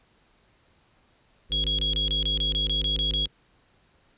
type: harmonic tone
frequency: 51.8 Hz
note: G#1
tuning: 4 cents flat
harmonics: 1 / 3 / 5 / 7 / 9 / 10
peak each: -28 / -38 / -42 / -45 / -47 / -48 dBFS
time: 1.49-3.28 s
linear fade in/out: 50 ms
type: tone bursts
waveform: sine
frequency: 3317 Hz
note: G#7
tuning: 3 cents flat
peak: -23 dBFS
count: 12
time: 1.52-3.257 s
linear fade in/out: 0 ms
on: 120 ms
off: 27 ms
effects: pink hiss -63 dBFS RMS until 4.17 s + resampled to 8000 Hz